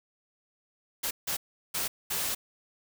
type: noise bursts at uneven times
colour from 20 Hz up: white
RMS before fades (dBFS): -31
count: 4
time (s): 1.03-1.11 / 1.27-1.37 / 1.74-1.88 / 2.1-2.35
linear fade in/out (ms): 10
effects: none